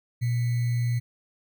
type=tone with sample-and-hold; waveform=sine; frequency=120 Hz; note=B2; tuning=49 cents flat; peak=-22 dBFS; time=0.21-1 s; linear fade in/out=20 ms; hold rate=2100 Hz; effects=none